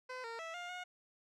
15% pulse tone with pitch steps, 509 / 459.8 / 656 / 706 / 722 Hz, C5 / A#4 / E5 / F5 / F#5, -48 / -24 / -9 / +19 / -43 cents, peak -36 dBFS, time 0.09-0.84 s, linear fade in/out 10 ms, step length 150 ms, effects low-pass 5000 Hz 12 dB/octave

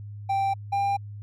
triangle tone pair in turn, 784 / 797.7 Hz, G5 / G5, 0 / +30 cents, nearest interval unison, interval 30 cents, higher second, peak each -20 dBFS, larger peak neither, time 0.29-0.54 / 0.72-0.97 s, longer neither, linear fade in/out 10 ms, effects added 103 Hz sine -36 dBFS peak until 1.22 s

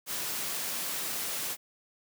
white high-pass noise, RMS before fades -34 dBFS, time 0.06-1.57 s, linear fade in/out 50 ms, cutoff 130 Hz, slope 12 dB/octave, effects none

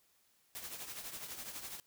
white noise with tremolo, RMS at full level -43 dBFS, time 0.55-1.8 s, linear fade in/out 0 ms, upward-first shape triangle, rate 12 Hz, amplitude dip 65%, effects white hiss -72 dBFS RMS until 1.86 s

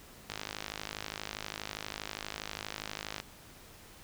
click train, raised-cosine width 0.2 ms, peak -19 dBFS, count 153, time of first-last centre 0.3-3.201 s, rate 52.4 Hz, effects pink hiss -54 dBFS RMS until 4.03 s

